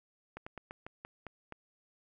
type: slowing click train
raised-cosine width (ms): 0.5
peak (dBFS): -28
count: 8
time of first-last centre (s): 0.37-1.523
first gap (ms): 95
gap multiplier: 1.18
effects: none